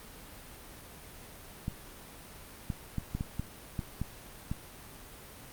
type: clicks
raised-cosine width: 5 ms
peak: -20 dBFS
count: 9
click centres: 1.681 / 2.702 / 2.983 / 3.15 / 3.209 / 3.396 / 3.792 / 4.016 / 4.515 s
effects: pink hiss -49 dBFS RMS until 5.52 s + Opus 32 kbps